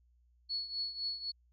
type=tone with tremolo; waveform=sine; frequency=4390 Hz; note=C#8; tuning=18 cents flat; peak=-32 dBFS; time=0.49-1.32 s; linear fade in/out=20 ms; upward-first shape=triangle; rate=3.9 Hz; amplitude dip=80%; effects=added 60 Hz sine -65 dBFS peak until 1.52 s